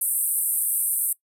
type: band-pass noise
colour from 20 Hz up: pink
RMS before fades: -24 dBFS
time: 0.01-1.13 s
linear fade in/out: 5 ms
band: 8500 to 14000 Hz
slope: 96 dB/octave
effects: noise-tail reverb RT60 0.1 s tail -20 dB re dry